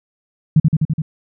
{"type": "tone with echo", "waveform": "sine", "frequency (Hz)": 155.56, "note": "D#3", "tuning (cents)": 0, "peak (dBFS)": -6, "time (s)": [0.56, 0.6], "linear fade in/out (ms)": 5, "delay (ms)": 84, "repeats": 5, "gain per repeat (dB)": -2, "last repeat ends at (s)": 1.02, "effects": []}